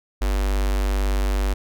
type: tone with notch filter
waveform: square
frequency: 49 Hz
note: G1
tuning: in tune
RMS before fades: -21 dBFS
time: 0.21-1.54 s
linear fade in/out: 10 ms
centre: 140 Hz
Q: 1
effects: none